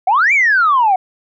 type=exponential two-way sweep; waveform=sine; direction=up then down; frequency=707 to 2388 to 728 Hz; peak=-8 dBFS; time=0.07-0.96 s; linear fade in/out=5 ms; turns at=0.33 s; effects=tanh soft clip ceiling -5 dBFS